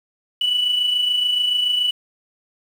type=tone pair together; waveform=sine; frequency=2960 / 2987 Hz; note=F#7 / F#7; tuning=0 / +16 cents; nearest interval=unison; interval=16 cents; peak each=-16 / -25 dBFS; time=0.41-1.91 s; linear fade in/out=5 ms; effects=tanh soft clip ceiling -12 dBFS + 7-bit